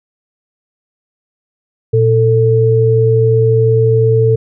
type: tone pair together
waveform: sine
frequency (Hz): 117.24 / 444.3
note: A#2 / A4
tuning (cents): +10 / +17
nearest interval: octave + major seventh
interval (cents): 2307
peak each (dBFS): -10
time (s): 1.93-4.36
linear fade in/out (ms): 10
effects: none